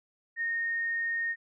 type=tone; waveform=sine; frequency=1847 Hz; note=A#6; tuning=16 cents flat; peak=-28 dBFS; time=0.36-1.36 s; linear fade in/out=50 ms; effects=none